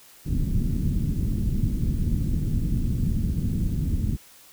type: low-pass noise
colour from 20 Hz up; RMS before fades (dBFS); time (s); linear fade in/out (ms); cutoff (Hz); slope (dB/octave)
pink; -24; 0.25-4.17; 20; 240; 24
effects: white hiss -51 dBFS RMS until 4.52 s